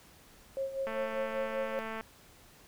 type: tone with tremolo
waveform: sine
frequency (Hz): 540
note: C#5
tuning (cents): -45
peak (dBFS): -30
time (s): 0.57-1.79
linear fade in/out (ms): 0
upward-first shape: sine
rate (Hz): 5.1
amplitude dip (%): 70
type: click train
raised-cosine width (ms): 0.5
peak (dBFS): -25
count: 254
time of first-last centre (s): 0.87-2.01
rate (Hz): 222
effects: pink hiss -58 dBFS RMS until 2.67 s